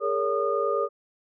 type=tone cluster; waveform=sine; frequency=410.5 / 459.9 / 565 / 1221 Hz; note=G#4 / A#4 / C#5 / D#6; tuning=-20 / -23 / +33 / -33 cents; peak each=-28 dBFS; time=0-0.89 s; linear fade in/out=50 ms; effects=none